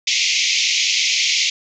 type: band-pass noise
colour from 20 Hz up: pink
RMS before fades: -18 dBFS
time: 0.07-1.5 s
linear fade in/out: 5 ms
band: 2100 to 6800 Hz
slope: 96 dB/octave
effects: none